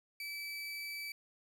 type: tone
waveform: 30% pulse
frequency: 2307 Hz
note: D7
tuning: 31 cents flat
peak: -38 dBFS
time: 0.2-1.12 s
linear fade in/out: 2 ms
effects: none